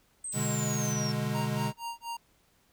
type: linear sweep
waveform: sine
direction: down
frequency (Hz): 8372 to 5380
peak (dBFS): -34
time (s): 0.24-1.12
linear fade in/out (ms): 5
type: band-stop noise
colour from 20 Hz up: white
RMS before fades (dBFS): -45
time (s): 0.32-0.93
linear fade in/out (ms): 5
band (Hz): 190 to 2600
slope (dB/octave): 24
type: chord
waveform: square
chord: G# diminished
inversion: first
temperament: equal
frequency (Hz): 123.47 / 146.83 / 207.7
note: B2 / D3 / G#3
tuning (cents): 0 / 0 / 0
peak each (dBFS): -34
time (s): 0.33-1.73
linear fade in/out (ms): 50
type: tone with tremolo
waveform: square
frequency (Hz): 932.3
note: A#5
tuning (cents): 0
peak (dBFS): -34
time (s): 1.34-2.17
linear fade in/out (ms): 5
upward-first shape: sine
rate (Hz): 4.2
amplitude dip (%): 100
effects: pink hiss -67 dBFS RMS until 2.72 s